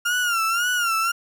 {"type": "tone with vibrato", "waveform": "35% pulse", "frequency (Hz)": 1396.9, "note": "F6", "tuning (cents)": 0, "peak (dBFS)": -18, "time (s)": [0.05, 1.12], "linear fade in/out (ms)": 10, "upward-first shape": "sine", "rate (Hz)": 1.9, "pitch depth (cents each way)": 100, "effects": []}